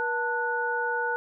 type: tone cluster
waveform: sine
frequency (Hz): 479.6 / 891 / 1470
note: A#4 / A5 / F#6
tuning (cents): +49 / +22 / -12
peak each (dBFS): -31 / -30 / -28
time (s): 0-1.16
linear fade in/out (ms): 0
effects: none